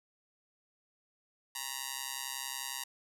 5% pulse tone with amplitude modulation, 945 Hz, A#5, 23 cents sharp, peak -21 dBFS, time 1.55-2.84 s, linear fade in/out 5 ms, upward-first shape sine, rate 131 Hz, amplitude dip 100%, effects none

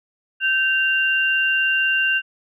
sine tone pair together, 1551.9 / 2778 Hz, G6 / F7, -18 / -10 cents, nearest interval minor seventh, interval 1008 cents, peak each -19 / -19 dBFS, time 0.4-2.22 s, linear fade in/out 50 ms, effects none

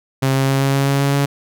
sawtooth tone with pitch steps, 134.1 / 135.03 / 135.97 / 136.92 / 137.87 / 138.83 / 139.79 / 140.77 Hz, C3 / C#3 / C#3 / C#3 / C#3 / C#3 / C#3 / C#3, +43 / -45 / -33 / -21 / -9 / +3 / +15 / +27 cents, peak -10 dBFS, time 0.22-1.26 s, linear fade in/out 10 ms, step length 130 ms, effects none

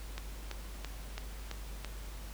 click train, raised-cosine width 0.2 ms, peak -22 dBFS, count 6, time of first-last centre 0.18-1.847 s, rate 3 Hz, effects added 50 Hz sine -42 dBFS peak until 2.33 s + pink hiss -51 dBFS RMS until 2.33 s

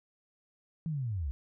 sine linear sweep, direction down, 167.9 to 60.8 Hz, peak -31 dBFS, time 0.86-1.31 s, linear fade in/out 0 ms, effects none

